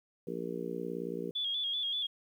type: harmonic tone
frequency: 58.7 Hz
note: A#1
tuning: 13 cents sharp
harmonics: 3 / 4 / 5 / 6 / 7 / 8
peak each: -42 / -44 / -43 / -43 / -40 / -41 dBFS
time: 0.27-1.31 s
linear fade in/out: 5 ms
type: tone with vibrato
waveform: sine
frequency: 3363 Hz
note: G#7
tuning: 21 cents sharp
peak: -31 dBFS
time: 1.35-2.07 s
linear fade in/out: 10 ms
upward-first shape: square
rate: 5.2 Hz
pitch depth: 50 cents each way
effects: 11-bit